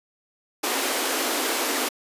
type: high-pass noise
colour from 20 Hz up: pink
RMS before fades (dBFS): -25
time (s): 0.63-1.89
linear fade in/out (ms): 10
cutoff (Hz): 250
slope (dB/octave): 96
effects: resampled to 32000 Hz